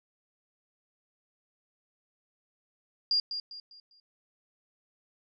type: tone with echo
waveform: sine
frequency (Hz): 4811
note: D8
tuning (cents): +41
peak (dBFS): -23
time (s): 3.11-3.2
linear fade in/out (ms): 2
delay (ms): 200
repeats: 4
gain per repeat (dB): -9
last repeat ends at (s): 4
effects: none